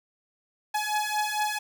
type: beating tone pair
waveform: sawtooth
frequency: 843 / 847.4 Hz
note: G#5 / G#5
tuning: +26 / +35 cents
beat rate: 4.4 Hz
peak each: -25 dBFS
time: 0.74-1.59 s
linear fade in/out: 10 ms
effects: 10-bit